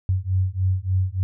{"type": "beating tone pair", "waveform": "sine", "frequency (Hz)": [92, 95.4], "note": ["F#2", "G2"], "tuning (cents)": [-9, -47], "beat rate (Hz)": 3.4, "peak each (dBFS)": -22, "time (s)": [0.09, 1.23], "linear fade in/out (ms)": 0, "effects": []}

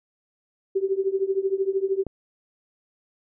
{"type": "tone with tremolo", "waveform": "sine", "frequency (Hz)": 387.2, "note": "G4", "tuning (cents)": -21, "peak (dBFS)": -17, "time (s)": [0.75, 2.04], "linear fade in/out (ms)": 10, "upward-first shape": "triangle", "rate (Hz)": 13, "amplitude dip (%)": 95}
{"type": "click", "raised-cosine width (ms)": 2, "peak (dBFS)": -19, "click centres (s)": 2.067}
{"effects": []}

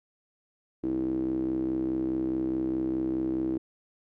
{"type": "tone with band-pass filter", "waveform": "sawtooth", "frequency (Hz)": 64.8, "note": "C2", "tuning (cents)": -16, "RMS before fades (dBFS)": -29, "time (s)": [0.83, 3.58], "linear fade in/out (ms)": 10, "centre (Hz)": 320, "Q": 9.7, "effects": []}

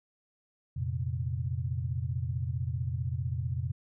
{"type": "chord", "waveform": "sine", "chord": "F suspended fourth", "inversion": "none", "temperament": "equal with one note detuned", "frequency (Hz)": [87.31, 116.54, 132.1], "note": ["F2", "Bb2", "C3"], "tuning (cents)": [0, 0, 17], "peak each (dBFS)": -34, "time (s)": [0.76, 3.72], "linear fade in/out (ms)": 10, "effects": []}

